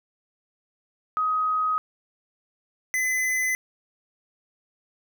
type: tone pair in turn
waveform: sine / square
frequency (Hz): 1259 / 2023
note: D#6 / B6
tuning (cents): +20 / +41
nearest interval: minor sixth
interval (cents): 821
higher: second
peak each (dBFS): -21 / -23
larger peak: first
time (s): 1.17-1.78 / 2.94-3.55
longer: neither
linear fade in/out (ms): 0
effects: none